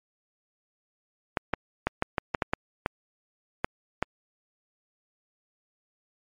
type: clicks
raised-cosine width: 0.5 ms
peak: -9 dBFS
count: 11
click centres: 1.372 / 1.537 / 1.87 / 2.024 / 2.182 / 2.348 / 2.422 / 2.535 / 2.861 / 3.645 / 4.026 s
effects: MP3 48 kbps